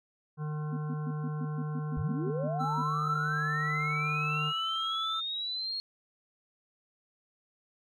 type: harmonic tone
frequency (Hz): 151.7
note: D#3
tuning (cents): -44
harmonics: 1 / 3 / 5 / 7 / 9 / 10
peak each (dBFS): -32 / -46 / -50 / -47 / -53 / -56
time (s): 0.37-4.53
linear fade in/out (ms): 50
type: tone bursts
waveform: sine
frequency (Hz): 246.9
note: B3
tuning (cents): 0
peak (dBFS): -34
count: 13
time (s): 0.72-2.823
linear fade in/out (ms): 10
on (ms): 51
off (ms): 120
type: linear sweep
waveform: sine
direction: up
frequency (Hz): 54.4 to 4307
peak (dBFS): -32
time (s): 1.97-5.8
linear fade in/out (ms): 0
type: tone with pitch glide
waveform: triangle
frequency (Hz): 1328 to 1317.3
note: E6 to E6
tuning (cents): +12 to -2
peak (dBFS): -31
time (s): 2.59-5.21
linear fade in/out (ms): 20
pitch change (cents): -14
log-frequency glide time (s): 3.36-4.86
effects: none